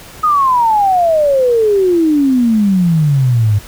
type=exponential sweep; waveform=sine; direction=down; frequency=1265 to 100 Hz; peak=-8 dBFS; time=0.23-3.59 s; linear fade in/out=10 ms; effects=pink hiss -35 dBFS RMS until 3.67 s